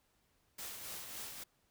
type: noise with tremolo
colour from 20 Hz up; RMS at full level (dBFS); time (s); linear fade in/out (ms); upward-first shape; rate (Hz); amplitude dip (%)
white; -44; 0.58-1.44; 10; triangle; 3.6; 45
effects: pink hiss -75 dBFS RMS until 1.7 s